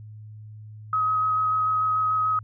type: tone with vibrato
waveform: sine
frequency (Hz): 1268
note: D#6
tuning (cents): +32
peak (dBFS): -20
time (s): 0.93-2.39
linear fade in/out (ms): 2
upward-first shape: square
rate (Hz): 6.8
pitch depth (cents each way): 8
effects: added 107 Hz sine -39 dBFS peak until 2.43 s